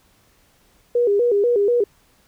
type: tone with vibrato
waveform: sine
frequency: 441.7 Hz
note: A4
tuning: 7 cents sharp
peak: -14 dBFS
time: 0.95-1.84 s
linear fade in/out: 5 ms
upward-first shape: square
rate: 4.1 Hz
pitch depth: 150 cents each way
effects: pink hiss -58 dBFS RMS until 2.27 s